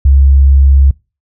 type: tone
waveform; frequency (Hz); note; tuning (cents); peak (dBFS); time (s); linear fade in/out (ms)
sine; 68.4; C#2; -23; -3; 0.05-0.91; 5
effects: noise-tail reverb RT60 0.3 s tail -24 dB re dry